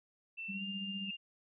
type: tone with pitch glide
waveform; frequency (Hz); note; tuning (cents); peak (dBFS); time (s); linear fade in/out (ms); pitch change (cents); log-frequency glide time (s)
sine; 2677 to 2802; E7 to F7; +26 to +5; -40; 0.37-1.17; 20; +79; 0.51-0.63
type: tone with tremolo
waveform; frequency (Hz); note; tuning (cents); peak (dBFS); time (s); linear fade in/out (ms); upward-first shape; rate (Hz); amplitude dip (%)
sine; 196; G3; 0; -38; 0.48-1.11; 20; sine; 15; 55
type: tone with exponential growth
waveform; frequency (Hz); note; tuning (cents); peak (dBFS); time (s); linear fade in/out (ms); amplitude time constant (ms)
sine; 2637; E7; 0; -37; 1.03-1.11; 5; 17
effects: none